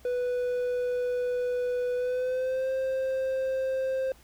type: tone with pitch glide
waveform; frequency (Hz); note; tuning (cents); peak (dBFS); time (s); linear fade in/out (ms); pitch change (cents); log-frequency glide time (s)
triangle; 493.9 to 526.3; B4 to C5; 0 to +10; -24; 0.05-4.12; 2; +110; 1.95-2.7
effects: added 60 Hz sine -58 dBFS peak until 4.23 s + pink hiss -58 dBFS RMS until 4.23 s